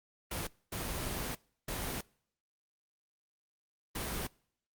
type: noise bursts at uneven times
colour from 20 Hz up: pink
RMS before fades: -37 dBFS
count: 4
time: 0.31-0.47 / 0.72-1.35 / 1.68-2.01 / 3.95-4.27 s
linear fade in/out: 5 ms
effects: noise-tail reverb RT60 0.6 s tail -25 dB re dry + Opus 24 kbps